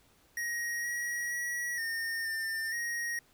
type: tone with pitch steps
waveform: square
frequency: 1886 / 1907 / 1922 / 1827 / 1798 / 1879 Hz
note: A#6 / A#6 / B6 / A#6 / A6 / A#6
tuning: +20 / +39 / -48 / -35 / +37 / +13 cents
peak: -33 dBFS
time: 0.37-3.19 s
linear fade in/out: 2 ms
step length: 470 ms
effects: pink hiss -65 dBFS RMS until 3.33 s